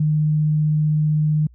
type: tone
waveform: sine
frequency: 152.6 Hz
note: D#3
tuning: 33 cents flat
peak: -15 dBFS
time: 0-1.47 s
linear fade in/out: 5 ms
effects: added 60 Hz sine -45 dBFS peak until 1.54 s